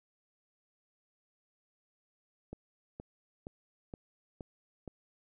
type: click train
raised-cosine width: 2 ms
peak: -29 dBFS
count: 6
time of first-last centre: 2.53-4.877 s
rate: 2.13 Hz
effects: none